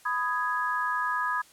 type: chord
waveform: sine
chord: G# minor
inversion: first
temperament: just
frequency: 996.7 / 1245.9 / 1661.2 Hz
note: B5 / D#6 / G#6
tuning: +16 / +2 / 0 cents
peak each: -30 dBFS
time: 0.05-1.42 s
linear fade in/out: 10 ms
effects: white hiss -56 dBFS RMS until 1.52 s + low-pass 12000 Hz 12 dB/octave